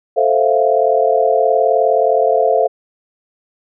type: chord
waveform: sine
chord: F major seventh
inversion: first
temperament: equal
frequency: 440 / 523.3 / 659.3 / 698.5 Hz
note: A4 / C5 / E5 / F5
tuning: 0 / 0 / 0 / 0 cents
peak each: -16 dBFS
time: 0.16-2.68 s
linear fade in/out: 20 ms
effects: none